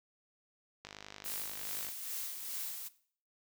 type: click train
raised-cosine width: 0.2 ms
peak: -28 dBFS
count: 54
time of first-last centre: 0.85-1.887 s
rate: 51.1 Hz
type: noise with tremolo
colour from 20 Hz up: blue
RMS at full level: -39 dBFS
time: 1.24-2.89 s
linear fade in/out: 20 ms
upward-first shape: sine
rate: 2.4 Hz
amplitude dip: 45%
effects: noise-tail reverb RT60 0.5 s tail -17 dB re dry

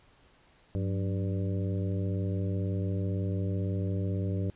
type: harmonic tone with a mistuned harmonic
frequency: 98 Hz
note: G2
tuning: in tune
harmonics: 1 / 2 / 3 / 4 / 5 / 6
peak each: -29 / -35 / -39 / -41 / -43 / -45 dBFS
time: 0.75-4.5 s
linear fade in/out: 0 ms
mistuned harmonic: 2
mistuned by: -110 cents
effects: pink hiss -62 dBFS RMS until 4.55 s + resampled to 8000 Hz

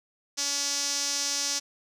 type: tone with band-pass filter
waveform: sawtooth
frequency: 283.4 Hz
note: C#4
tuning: 38 cents sharp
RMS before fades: -29 dBFS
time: 0.37-1.6 s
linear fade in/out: 20 ms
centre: 5800 Hz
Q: 3.8
effects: none

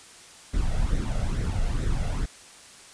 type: noise with flanger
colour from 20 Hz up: brown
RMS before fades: -25 dBFS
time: 0.53-2.26 s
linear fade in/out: 10 ms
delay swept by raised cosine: 0.51 to 1.51 ms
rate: 2.3 Hz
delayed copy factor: +0.65
effects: white hiss -48 dBFS RMS until 2.93 s + resampled to 22050 Hz

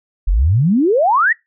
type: exponential sweep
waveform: sine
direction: up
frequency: 38.85 to 1975.5 Hz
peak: -10 dBFS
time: 0.27-1.33 s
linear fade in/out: 10 ms
effects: noise-tail reverb RT60 0.2 s tail -24 dB re dry

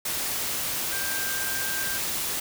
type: tone in noise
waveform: sine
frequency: 1575 Hz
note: G6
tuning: 8 cents sharp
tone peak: -32 dBFS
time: 0.92-1.98 s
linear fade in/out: 5 ms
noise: white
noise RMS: -29 dBFS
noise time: 0.05-2.4 s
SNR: -6 dB
effects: none

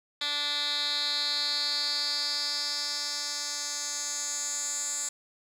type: tone with band-pass filter sweep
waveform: 10% pulse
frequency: 291.4 Hz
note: D4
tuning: 13 cents flat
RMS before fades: -31 dBFS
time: 0.21-5.09 s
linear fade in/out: 5 ms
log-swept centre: 3500 to 7500 Hz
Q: 5
effects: none

